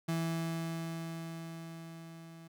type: tone with level ramp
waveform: 35% pulse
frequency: 164.81 Hz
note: E3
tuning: in tune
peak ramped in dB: -29 to -48 dBFS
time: 0.08-2.48 s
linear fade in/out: 10 ms
effects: none